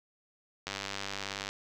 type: click train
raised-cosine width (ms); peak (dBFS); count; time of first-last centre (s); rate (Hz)
0.2; -18; 82; 0.67-1.49; 98.8
effects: none